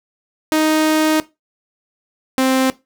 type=tone pair in turn; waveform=sawtooth; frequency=311.6 / 262 Hz; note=D#4 / C4; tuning=+3 / +2 cents; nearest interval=minor third; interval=301 cents; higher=first; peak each=-9 dBFS; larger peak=neither; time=0.52-1.2 / 2.38-2.7 s; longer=first; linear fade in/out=0 ms; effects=noise-tail reverb RT60 0.2 s tail -17 dB re dry